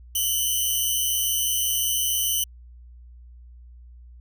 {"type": "tone pair together", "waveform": "5% pulse", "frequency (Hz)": [2951, 3076], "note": ["F#7", "G7"], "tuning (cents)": [-5, -33], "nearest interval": "minor second", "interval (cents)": 72, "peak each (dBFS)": -16, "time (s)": [0.15, 2.44], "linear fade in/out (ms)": 5, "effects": ["added 60 Hz sine -43 dBFS peak until 4.2 s"]}